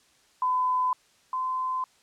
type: tone pair in turn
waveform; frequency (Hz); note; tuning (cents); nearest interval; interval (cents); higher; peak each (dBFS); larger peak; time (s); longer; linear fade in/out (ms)
sine; 1010 / 1027.1; B5 / C6; +39 / -32; unison; 29; second; -22 / -26; first; 0.42-0.93 / 1.33-1.84; neither; 2
effects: white hiss -62 dBFS RMS until 2.02 s + low-pass 8000 Hz 12 dB/octave

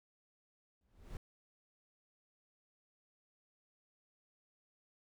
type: noise with exponential growth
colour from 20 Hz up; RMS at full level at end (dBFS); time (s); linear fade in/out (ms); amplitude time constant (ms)
brown; -42; 0.81-1.17; 2; 78
effects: none

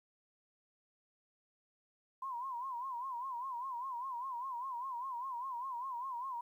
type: tone with vibrato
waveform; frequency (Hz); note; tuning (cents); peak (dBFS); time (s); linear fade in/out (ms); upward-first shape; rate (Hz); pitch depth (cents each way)
sine; 1009; B5; +37; -38; 2.22-6.41; 5; sine; 5; 130
effects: 12-bit

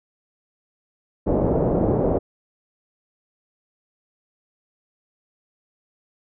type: low-pass noise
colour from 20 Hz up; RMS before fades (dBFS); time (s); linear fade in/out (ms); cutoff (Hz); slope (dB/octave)
white; -20; 1.26-2.19; 20; 590; 24
effects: none

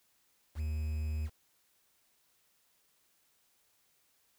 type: tone with quantisation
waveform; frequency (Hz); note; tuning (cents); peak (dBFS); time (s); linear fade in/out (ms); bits
triangle; 77; D#2; -17; -30; 0.55-1.3; 50; 9
effects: white hiss -72 dBFS RMS until 4.38 s

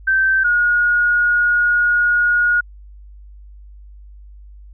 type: tone pair in turn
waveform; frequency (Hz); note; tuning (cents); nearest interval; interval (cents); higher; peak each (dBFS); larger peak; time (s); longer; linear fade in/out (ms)
sine; 1553 / 1441.7; G6 / F#6; -17 / -45; minor second; 128; first; -12; neither; 0.07-0.44 / 0.44-2.61; second; 10
effects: added 50 Hz sine -37 dBFS peak until 4.73 s

